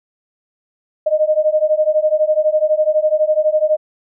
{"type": "beating tone pair", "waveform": "sine", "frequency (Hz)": [610, 622], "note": ["D#5", "D#5"], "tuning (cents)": [-34, -1], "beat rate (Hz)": 12, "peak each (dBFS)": -15, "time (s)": [1.06, 3.77], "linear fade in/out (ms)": 10, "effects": []}